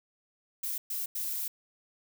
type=noise bursts at uneven times; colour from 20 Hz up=violet; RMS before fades=-34 dBFS; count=3; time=0.63-0.78 / 0.9-1.06 / 1.15-1.48 s; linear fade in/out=5 ms; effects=none